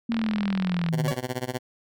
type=linear sweep; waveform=sine; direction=down; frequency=233.1 to 146 Hz; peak=-23 dBFS; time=0.09-1.12 s; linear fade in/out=5 ms
type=click train; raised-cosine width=0.3 ms; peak=-15 dBFS; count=33; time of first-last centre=0.12-0.887 s; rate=41.7 Hz
type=tone with tremolo; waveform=10% pulse; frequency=126.3 Hz; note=B2; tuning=39 cents sharp; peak=-17 dBFS; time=0.92-1.59 s; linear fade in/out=20 ms; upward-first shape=sine; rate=16 Hz; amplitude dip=95%
type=tone with exponential decay; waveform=sawtooth; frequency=564 Hz; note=C#5; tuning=30 cents sharp; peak=-19 dBFS; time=1.08-1.22 s; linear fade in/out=0 ms; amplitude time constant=30 ms
effects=none